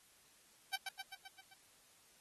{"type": "tone with echo", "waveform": "10% pulse", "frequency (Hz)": 771, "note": "G5", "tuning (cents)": -29, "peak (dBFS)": -28, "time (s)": [0.73, 0.76], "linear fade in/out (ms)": 5, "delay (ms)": 130, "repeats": 6, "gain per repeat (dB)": -4, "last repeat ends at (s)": 1.54, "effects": ["white hiss -67 dBFS RMS until 2.2 s", "AAC 32 kbps"]}